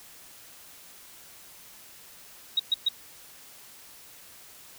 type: tone bursts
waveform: sine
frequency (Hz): 3804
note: A#7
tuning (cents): +34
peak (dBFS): -20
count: 3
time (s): 2.57-2.888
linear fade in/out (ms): 5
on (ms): 26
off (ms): 120
effects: white hiss -50 dBFS RMS until 4.78 s